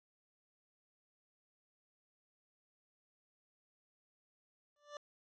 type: tone with exponential growth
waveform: 25% pulse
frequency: 587.3 Hz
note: D5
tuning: in tune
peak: -38 dBFS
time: 4.76-4.97 s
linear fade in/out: 2 ms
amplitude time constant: 45 ms
effects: resampled to 16000 Hz